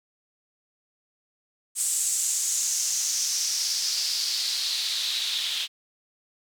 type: noise with band-pass filter sweep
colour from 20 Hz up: white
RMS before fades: -27 dBFS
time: 1.75-5.68 s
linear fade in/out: 50 ms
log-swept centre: 8200 to 3400 Hz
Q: 3.9
effects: none